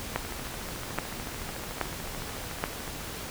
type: two click trains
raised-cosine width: 0.5 ms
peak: -11 / -23 dBFS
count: 4 / 37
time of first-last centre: 0.16-2.639 / 0.25-2.878 s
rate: 1.21 / 13.7 Hz
effects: pink hiss -38 dBFS RMS until 3.3 s